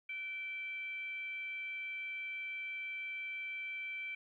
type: tone with frequency modulation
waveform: sine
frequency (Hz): 2330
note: D7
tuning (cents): -14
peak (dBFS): -39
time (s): 0.09-4.15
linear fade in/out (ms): 5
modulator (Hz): 823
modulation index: 0.31
effects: 13-bit